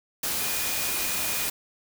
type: tone in noise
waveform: sine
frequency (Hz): 2449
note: D#7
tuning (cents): -28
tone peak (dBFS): -37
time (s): 0.4-1.49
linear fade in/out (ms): 5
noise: white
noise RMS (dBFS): -28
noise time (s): 0.23-1.5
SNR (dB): -12
effects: none